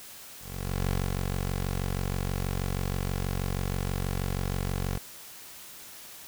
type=tone with ADSR envelope; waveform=15% pulse; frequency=46.25 Hz; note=F#1; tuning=in tune; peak=-19 dBFS; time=0.39-4.98 s; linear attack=500 ms; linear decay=220 ms; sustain=-3 dB; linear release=7 ms; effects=white hiss -46 dBFS RMS until 6.27 s